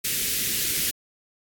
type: band-stop noise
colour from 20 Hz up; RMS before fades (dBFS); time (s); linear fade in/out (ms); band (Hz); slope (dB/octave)
white; -25; 0.04-0.91; 10; 430 to 1800; 24
effects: AAC 64 kbps